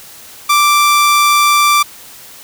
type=tone; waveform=sawtooth; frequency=1174.7 Hz; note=D6; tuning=in tune; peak=-4 dBFS; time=0.49-1.83 s; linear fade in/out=10 ms; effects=white hiss -36 dBFS RMS until 2.43 s